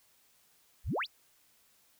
sine exponential sweep, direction up, 38.09 to 5790 Hz, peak -30 dBFS, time 0.84-1.07 s, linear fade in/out 50 ms, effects white hiss -67 dBFS RMS until 1.99 s

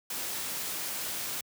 white noise, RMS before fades -35 dBFS, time 0.1-1.41 s, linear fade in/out 5 ms, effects high-pass 100 Hz 12 dB/octave

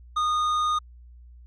triangle tone with tanh clipping, 1230 Hz, D#6, 20 cents flat, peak -23 dBFS, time 0.16-0.79 s, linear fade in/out 10 ms, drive 13 dB, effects added 60 Hz sine -45 dBFS peak until 1.46 s

